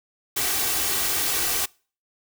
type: noise with comb filter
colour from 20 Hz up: white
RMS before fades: -24 dBFS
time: 0.36-1.66 s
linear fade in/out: 10 ms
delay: 2.6 ms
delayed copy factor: +0.55
effects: noise-tail reverb RT60 0.4 s tail -25 dB re dry